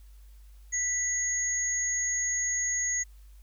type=tone pair together; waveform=sine; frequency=1974 / 6640 Hz; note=B6 / G#8; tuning=-1 / -1 cents; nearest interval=octave + major sixth; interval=2100 cents; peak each=-33 / -27 dBFS; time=0.72-3.04 s; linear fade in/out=20 ms; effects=added 50 Hz sine -48 dBFS peak until 3.42 s + white hiss -66 dBFS RMS until 3.42 s